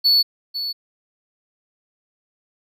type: tone with echo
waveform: triangle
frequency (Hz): 4435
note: C#8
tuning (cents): 0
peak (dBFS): -11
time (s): 0.04-0.23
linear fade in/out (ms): 20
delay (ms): 500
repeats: 1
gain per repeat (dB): -11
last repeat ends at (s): 0.73
effects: none